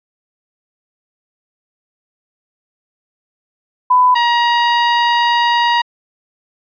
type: tone pair in turn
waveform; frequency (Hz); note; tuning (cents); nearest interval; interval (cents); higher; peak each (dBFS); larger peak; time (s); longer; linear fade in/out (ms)
sine / sawtooth; 1000 / 949.1; B5 / A#5; +21 / +31; minor second; 90; first; -7; neither; 3.9-4.15 / 4.15-5.82; second; 10
effects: resampled to 11025 Hz